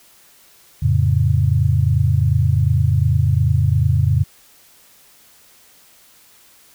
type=chord; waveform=sine; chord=F augmented; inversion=none; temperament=equal; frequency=87.31 / 110 / 138.59 Hz; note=F2 / A2 / C#3; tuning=0 / 0 / 0 cents; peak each=-17 dBFS; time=0.82-4.24 s; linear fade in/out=10 ms; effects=white hiss -50 dBFS RMS until 6.74 s